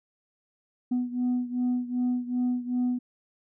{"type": "beating tone pair", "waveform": "sine", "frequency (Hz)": [246.9, 249.5], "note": ["B3", "B3"], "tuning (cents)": [0, 18], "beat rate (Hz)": 2.6, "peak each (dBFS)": [-25, -28], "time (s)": [0.91, 2.99], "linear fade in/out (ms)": 10, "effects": ["tanh soft clip ceiling -21 dBFS"]}